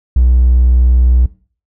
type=tone; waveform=triangle; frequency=61.74 Hz; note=B1; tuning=in tune; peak=-3 dBFS; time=0.16-1.26 s; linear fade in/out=5 ms; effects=noise-tail reverb RT60 0.4 s tail -20 dB re dry + tanh soft clip ceiling -1 dBFS